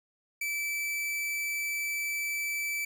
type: tone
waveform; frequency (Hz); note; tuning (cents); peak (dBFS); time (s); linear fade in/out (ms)
45% pulse; 2316; D7; -25; -30; 0.41-2.85; 5
effects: none